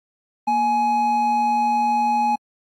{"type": "tone pair together", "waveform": "triangle", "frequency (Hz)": [235.6, 839.6], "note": ["A#3", "G#5"], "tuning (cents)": [19, 19], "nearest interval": "octave + minor seventh", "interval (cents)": 2200, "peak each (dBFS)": [-25, -15], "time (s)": [0.47, 2.36], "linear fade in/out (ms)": 10, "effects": ["AAC 64 kbps"]}